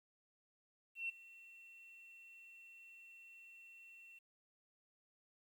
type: tone with ADSR envelope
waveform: sine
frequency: 2709 Hz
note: E7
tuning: 47 cents sharp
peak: -36 dBFS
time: 0.95-4.19 s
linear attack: 140 ms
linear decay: 13 ms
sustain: -20 dB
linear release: 9 ms
effects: tanh soft clip ceiling -32 dBFS + 12-bit